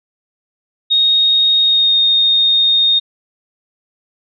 sine tone with pitch glide, 3729 to 3693 Hz, A#7 to A#7, 0 to -17 cents, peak -9 dBFS, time 0.9-3 s, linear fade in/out 20 ms, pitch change -17 cents, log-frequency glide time 1.62-1.97 s, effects none

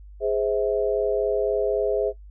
sine chord, Ab augmented, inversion none, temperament just, 415.3 / 519.1 / 648.9 Hz, Ab4 / C5 / E5, 0 / -14 / -27 cents, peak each -23 / -26 / -26 dBFS, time 0.2-2.13 s, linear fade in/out 50 ms, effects noise-tail reverb RT60 0.1 s tail -18 dB re dry + added 50 Hz sine -41 dBFS peak until 2.3 s

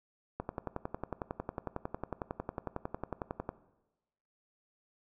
click train, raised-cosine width 1 ms, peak -21 dBFS, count 35, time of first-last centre 0.4-3.491 s, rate 11 Hz, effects noise-tail reverb RT60 1.0 s tail -17 dB re dry

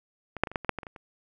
clicks, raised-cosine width 0.5 ms, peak -21 / -6 / -20 / -26 / -12 / -23 / -7 / -18 / -26 / -25 / -29 dBFS, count 11, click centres 0.367 / 0.436 / 0.472 / 0.516 / 0.558 / 0.647 / 0.693 / 0.787 / 0.832 / 0.868 / 0.962 s, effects none

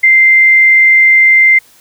sine tone, 2087 Hz, C7, 5 cents flat, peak -3 dBFS, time 0.03-1.59 s, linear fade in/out 10 ms, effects white hiss -45 dBFS RMS until 1.8 s

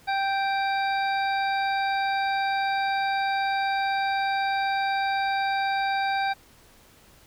harmonic tone with a mistuned harmonic, 784 Hz, G5, in tune, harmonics 1 / 2 / 3 / 5 / 6, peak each -24 / -30 / -34 / -38 / -40 dBFS, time 0.07-6.34 s, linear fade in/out 20 ms, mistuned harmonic 5, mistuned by -52 cents, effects pink hiss -55 dBFS RMS until 7.26 s

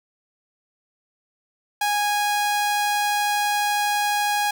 sawtooth tone, 826 Hz, G#5, 10 cents flat, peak -16 dBFS, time 1.81-4.51 s, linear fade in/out 5 ms, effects none

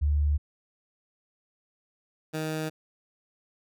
sine / 15% pulse tone pair in turn, 73.42 / 156.65 Hz, D2 / D#3, 0 / +12 cents, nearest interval octave + minor second, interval 1312 cents, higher second, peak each -21 / -23 dBFS, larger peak first, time 0.01-0.38 / 2.33-2.7 s, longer neither, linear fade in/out 20 ms, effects none

